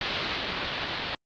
white low-pass noise, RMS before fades -31 dBFS, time 0.01-1.15 s, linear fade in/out 2 ms, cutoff 4300 Hz, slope 48 dB/octave, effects Opus 48 kbps

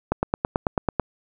click train, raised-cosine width 1 ms, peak -6 dBFS, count 9, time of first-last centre 0.12-0.997 s, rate 9.12 Hz, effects none

